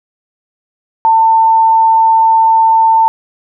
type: tone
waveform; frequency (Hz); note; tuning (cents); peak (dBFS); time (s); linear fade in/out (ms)
sine; 896; A5; +31; -5; 1.05-3.08; 0
effects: none